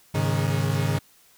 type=chord; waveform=40% pulse; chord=Ab suspended fourth; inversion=none; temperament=equal with one note detuned; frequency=103.83 / 135.82 / 155.56 Hz; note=Ab2 / Db3 / Eb3; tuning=0 / -35 / 0 cents; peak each=-25 dBFS; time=0.14-0.99 s; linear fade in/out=10 ms; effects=white hiss -57 dBFS RMS until 1.37 s